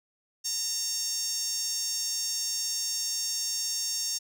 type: tone with high-pass filter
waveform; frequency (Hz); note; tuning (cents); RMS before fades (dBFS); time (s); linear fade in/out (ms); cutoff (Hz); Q
sawtooth; 917; A#5; -29; -31; 0.44-4.19; 20; 5900; 7.5
effects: none